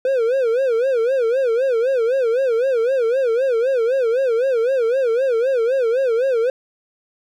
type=tone with vibrato; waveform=triangle; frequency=493.9 Hz; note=B4; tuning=in tune; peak=-13 dBFS; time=0.05-6.5 s; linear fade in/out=2 ms; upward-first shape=sine; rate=3.9 Hz; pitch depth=170 cents each way; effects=none